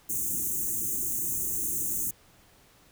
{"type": "band-stop noise", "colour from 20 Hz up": "white", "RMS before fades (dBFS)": -30, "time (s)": [0.09, 2.11], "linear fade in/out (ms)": 10, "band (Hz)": [390, 6200], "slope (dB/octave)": 96, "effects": ["pink hiss -59 dBFS RMS until 2.91 s"]}